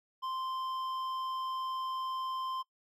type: tone with hard clipping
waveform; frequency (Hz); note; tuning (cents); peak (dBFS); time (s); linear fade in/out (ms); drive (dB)
sine; 1043; C6; -6; -36; 0.22-2.63; 20; 8
effects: noise-tail reverb RT60 0.1 s tail -22 dB re dry